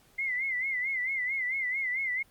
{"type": "tone with vibrato", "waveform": "sine", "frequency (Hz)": 2070, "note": "C7", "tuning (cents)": -19, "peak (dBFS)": -28, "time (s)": [0.18, 2.23], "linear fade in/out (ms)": 10, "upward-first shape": "sine", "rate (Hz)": 4.5, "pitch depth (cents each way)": 94, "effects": ["pink hiss -62 dBFS RMS until 2.3 s", "Opus 48 kbps"]}